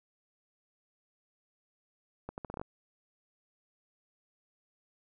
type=accelerating click train; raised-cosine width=1 ms; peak=-25 dBFS; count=8; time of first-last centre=2.29-2.615 s; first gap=89 ms; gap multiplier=0.77; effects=none